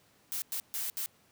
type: noise bursts at uneven times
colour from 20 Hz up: blue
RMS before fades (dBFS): -35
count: 4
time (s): 0.32-0.42 / 0.52-0.6 / 0.74-0.9 / 0.97-1.06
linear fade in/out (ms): 0
effects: pink hiss -65 dBFS RMS until 1.31 s + high-pass 100 Hz 12 dB/octave